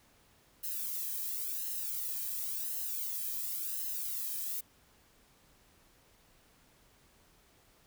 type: noise with flanger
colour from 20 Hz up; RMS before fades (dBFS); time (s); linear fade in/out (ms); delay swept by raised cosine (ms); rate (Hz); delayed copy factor
violet; -37; 0.63-4.61; 10; 0.85 to 1.43; 0.94; -0.95
effects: pink hiss -65 dBFS RMS until 7.86 s